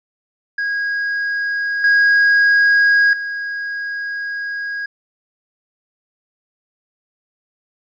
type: tone with level steps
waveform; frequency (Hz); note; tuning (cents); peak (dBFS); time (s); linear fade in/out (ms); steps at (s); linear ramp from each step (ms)
triangle; 1643; G#6; -19; -16 / -8 / -20; 0.58-4.86; 5; 1.84 / 3.13; 2
effects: resampled to 16000 Hz